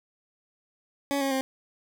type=tone with pitch steps; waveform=20% pulse; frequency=280.4 / 272.6 / 265 Hz; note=C#4 / C#4 / C4; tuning=+20 / -29 / +22 cents; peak=-20 dBFS; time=1.11-1.41 s; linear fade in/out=0 ms; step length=100 ms; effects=none